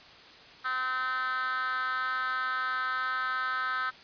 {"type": "tone with high-pass filter", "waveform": "10% pulse", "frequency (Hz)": 257, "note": "C4", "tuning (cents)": -31, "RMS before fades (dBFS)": -31, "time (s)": [0.64, 3.91], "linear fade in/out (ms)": 20, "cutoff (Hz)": 1400, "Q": 7.4, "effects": ["white hiss -51 dBFS RMS until 4.03 s", "resampled to 11025 Hz"]}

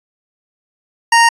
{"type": "tone", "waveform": "25% pulse", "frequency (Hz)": 929, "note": "A#5", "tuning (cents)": -6, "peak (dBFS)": -3, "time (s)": [1.12, 1.29], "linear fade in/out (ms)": 5, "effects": ["resampled to 22050 Hz"]}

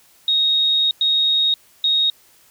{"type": "tone bursts at uneven times", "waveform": "sine", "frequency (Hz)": 3750, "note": "A#7", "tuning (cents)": 10, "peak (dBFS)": -14, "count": 3, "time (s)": [[0.28, 0.91], [1.01, 1.54], [1.84, 2.1]], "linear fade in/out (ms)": 2, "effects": ["white hiss -53 dBFS RMS until 2.5 s"]}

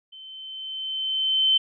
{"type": "tone with level ramp", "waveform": "sine", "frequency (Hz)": 3079, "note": "G7", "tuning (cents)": -32, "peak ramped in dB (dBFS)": [-41, -15], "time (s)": [0.12, 1.58], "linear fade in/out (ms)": 10, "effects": []}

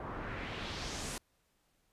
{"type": "noise with low-pass filter sweep", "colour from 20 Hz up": "pink", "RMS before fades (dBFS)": -41, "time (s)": [0, 1.18], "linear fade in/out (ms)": 2, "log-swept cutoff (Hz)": [1000, 10000], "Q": 1.7, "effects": ["pink hiss -75 dBFS RMS until 1.92 s", "resampled to 32000 Hz"]}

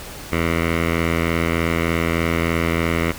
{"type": "tone with low-pass filter", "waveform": "10% pulse", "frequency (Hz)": 83.3, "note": "E2", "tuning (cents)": 19, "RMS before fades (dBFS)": -20, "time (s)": [0.32, 3.12], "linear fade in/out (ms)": 5, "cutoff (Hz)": 2300, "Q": 3.1, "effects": ["pink hiss -35 dBFS RMS until 3.18 s"]}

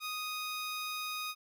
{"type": "tone", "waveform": "15% pulse", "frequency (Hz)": 1244.5, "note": "D#6", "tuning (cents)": 0, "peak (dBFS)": -30, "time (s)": [0, 1.35], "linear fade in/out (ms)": 50, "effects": []}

